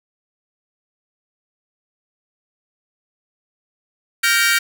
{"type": "chord", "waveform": "sawtooth", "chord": "G minor seventh", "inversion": "third", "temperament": "equal with one note detuned", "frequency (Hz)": [1396.9, 1568, 1864.7, 2305], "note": ["F6", "G6", "Bb6", "D7"], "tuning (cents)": [0, 0, 0, -33], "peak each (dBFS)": -16, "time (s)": [4.23, 4.59], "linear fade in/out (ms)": 10, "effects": []}